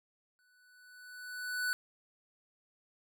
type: tone with exponential growth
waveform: square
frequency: 1489 Hz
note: F#6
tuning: 11 cents sharp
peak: -30 dBFS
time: 0.39-1.73 s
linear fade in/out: 0 ms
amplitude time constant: 290 ms
effects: none